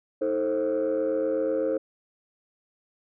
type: chord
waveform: sine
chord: A diminished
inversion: second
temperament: just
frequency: 316.8 / 440 / 528 Hz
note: Eb4 / A4 / C5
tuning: +31 / 0 / +16 cents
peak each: -28 / -27 / -24 dBFS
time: 0.21-1.78 s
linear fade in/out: 10 ms
effects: tanh soft clip ceiling -19 dBFS